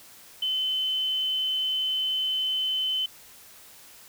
sine tone, 3050 Hz, G7, 48 cents flat, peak -24 dBFS, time 0.42-3.06 s, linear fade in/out 5 ms, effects white hiss -50 dBFS RMS until 4.08 s

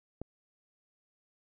click, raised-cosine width 2 ms, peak -25 dBFS, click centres 0.216 s, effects none

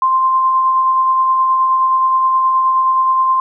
sine tone with tremolo, 1046.5 Hz, C6, in tune, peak -9 dBFS, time 0.02-3.4 s, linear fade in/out 2 ms, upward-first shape sine, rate 9.5 Hz, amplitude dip 25%, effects none

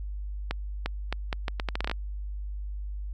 accelerating click train, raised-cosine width 0.3 ms, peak -13 dBFS, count 13, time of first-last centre 0.51-1.914 s, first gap 350 ms, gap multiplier 0.76, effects added 50 Hz sine -32 dBFS peak until 3.13 s

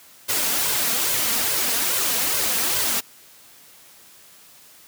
white noise with flanger, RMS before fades -22 dBFS, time 0.28-3.01 s, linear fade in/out 20 ms, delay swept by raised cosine 1.9 to 4.4 ms, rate 2.4 Hz, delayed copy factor +0.6, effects white hiss -49 dBFS RMS until 4.87 s + high-pass 80 Hz 12 dB/octave

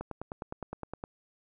click train, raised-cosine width 1 ms, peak -23 dBFS, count 11, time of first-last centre 0.01-1.039 s, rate 9.72 Hz, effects none

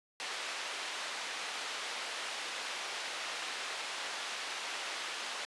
white band-pass noise, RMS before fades -40 dBFS, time 0.2-5.45 s, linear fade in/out 0 ms, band 540 to 3800 Hz, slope 12 dB/octave, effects resampled to 24000 Hz

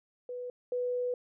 sine tone pair in turn, 493.9 / 493.9 Hz, B4 / B4, 0 / 0 cents, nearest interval unison, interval 0 cents, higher neither, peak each -36 / -29 dBFS, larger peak second, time 0.29-0.5 / 0.72-1.14 s, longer second, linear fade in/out 2 ms, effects none

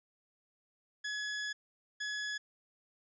sawtooth tone bursts at uneven times, 1692 Hz, G#6, 32 cents sharp, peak -32 dBFS, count 2, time 1.04-1.53 / 2-2.38 s, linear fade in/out 10 ms, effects resampled to 16000 Hz

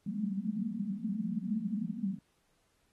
pink band-pass noise, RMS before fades -35 dBFS, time 0.06-2.19 s, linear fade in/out 5 ms, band 180 to 230 Hz, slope 96 dB/octave, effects pink hiss -74 dBFS RMS until 2.92 s + AAC 32 kbps

